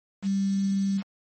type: tone with quantisation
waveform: sine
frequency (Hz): 196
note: G3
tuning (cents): 0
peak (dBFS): -22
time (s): 0.22-1.03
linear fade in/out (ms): 50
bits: 7
effects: MP3 32 kbps